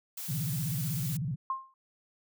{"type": "noise", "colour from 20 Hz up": "blue", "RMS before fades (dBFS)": -39, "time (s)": [0.17, 1.17], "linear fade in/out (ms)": 5}
{"type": "tone with vibrato", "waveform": "sine", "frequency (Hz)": 144.6, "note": "D3", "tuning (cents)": -27, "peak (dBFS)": -30, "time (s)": [0.28, 1.36], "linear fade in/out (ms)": 20, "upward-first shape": "square", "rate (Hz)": 16, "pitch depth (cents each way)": 230}
{"type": "tone with exponential decay", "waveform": "sine", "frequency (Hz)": 1061, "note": "C6", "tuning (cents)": 24, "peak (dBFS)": -26, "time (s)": [1.5, 1.74], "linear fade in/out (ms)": 2, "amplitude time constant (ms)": 51}
{"effects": []}